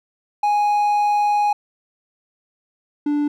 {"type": "tone pair in turn", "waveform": "triangle", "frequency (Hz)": [829, 293.1], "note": ["G#5", "D4"], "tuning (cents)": [-3, -3], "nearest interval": "octave + tritone", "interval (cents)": 1800, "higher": "first", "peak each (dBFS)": [-13, -15], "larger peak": "first", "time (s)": [[0.43, 1.53], [3.06, 3.28]], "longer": "first", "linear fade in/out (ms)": 5, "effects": []}